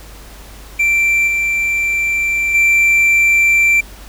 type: tone with level steps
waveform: triangle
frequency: 2349 Hz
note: D7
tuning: in tune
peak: -9 / -12 / -7 dBFS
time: 0.79-3.81 s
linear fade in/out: 10 ms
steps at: 1.27 / 2.54 s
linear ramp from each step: 10 ms
effects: added 50 Hz sine -35 dBFS peak until 4.08 s + pink hiss -39 dBFS RMS until 4.08 s